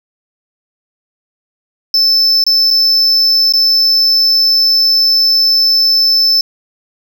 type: tone with dropouts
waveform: triangle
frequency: 5274 Hz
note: E8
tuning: in tune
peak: -6 dBFS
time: 1.94-6.41 s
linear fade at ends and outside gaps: 2 ms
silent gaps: 2.44-2.465 / 2.705-2.709 / 3.524-3.536 s
effects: none